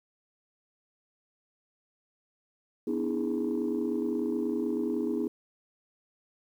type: chord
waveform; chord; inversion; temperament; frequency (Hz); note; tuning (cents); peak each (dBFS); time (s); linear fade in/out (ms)
sine; E dominant seventh; second; equal with one note detuned; 246.9 / 293.7 / 323.2 / 415.3; B3 / D4 / E4 / G#4; 0 / 0 / -34 / 0; -31 / -34 / -31 / -32; 2.87-5.28; 5
effects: tanh soft clip ceiling -21 dBFS + 10-bit